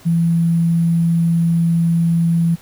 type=tone with sample-and-hold; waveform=sine; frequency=167.6 Hz; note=E3; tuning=29 cents sharp; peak=-12 dBFS; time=0.05-2.56 s; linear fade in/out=20 ms; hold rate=11025 Hz; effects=pink hiss -45 dBFS RMS until 2.61 s